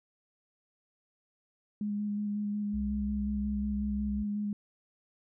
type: tone with vibrato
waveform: sine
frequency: 206.9 Hz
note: G#3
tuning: 6 cents flat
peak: -30 dBFS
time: 1.81-4.53 s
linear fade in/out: 2 ms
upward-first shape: square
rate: 5.5 Hz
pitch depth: 13 cents each way
type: tone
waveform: sine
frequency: 65.2 Hz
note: C2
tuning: 5 cents flat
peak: -35 dBFS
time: 2.73-4.24 s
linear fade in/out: 20 ms
effects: none